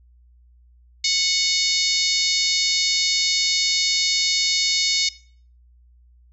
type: harmonic tone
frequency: 736 Hz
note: F#5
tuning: 9 cents flat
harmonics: 3 / 4 / 5 / 6 / 7 / 8 / 9 / 10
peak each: -26 / -33 / -25 / -23 / -24 / -31 / -28 / -35 dBFS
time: 1.04-5.09 s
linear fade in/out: 5 ms
effects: noise-tail reverb RT60 0.5 s tail -20 dB re dry + added 60 Hz sine -50 dBFS peak until 6.32 s